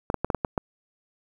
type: clicks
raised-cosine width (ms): 1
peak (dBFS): -10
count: 7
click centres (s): 0.101 / 0.143 / 0.246 / 0.302 / 0.347 / 0.448 / 0.578
effects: 8-bit